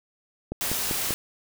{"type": "click train", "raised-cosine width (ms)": 2, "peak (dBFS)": -16, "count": 4, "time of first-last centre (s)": [0.52, 1.107], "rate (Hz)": 5.11}
{"type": "noise", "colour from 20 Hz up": "white", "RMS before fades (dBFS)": -28, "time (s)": [0.61, 1.14], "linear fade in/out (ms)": 0}
{"effects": []}